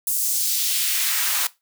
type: noise with high-pass filter sweep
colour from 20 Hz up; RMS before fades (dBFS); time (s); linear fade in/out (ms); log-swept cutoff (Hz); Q
white; -22; 0.07-1.47; 2; 9100 to 920; 1.1
effects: noise-tail reverb RT60 0.2 s tail -18 dB re dry